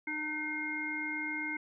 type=harmonic tone; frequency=304.6 Hz; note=D#4; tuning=37 cents flat; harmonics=1 / 3 / 5 / 7; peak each=-40 / -46 / -42 / -35 dBFS; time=0.07-1.57 s; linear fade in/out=5 ms; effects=none